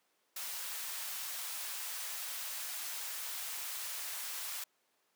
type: high-pass noise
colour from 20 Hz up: white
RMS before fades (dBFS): -41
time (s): 0.36-4.64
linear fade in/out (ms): 5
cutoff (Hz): 760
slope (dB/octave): 12
effects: pink hiss -75 dBFS RMS until 5.15 s + high-pass 400 Hz 12 dB/octave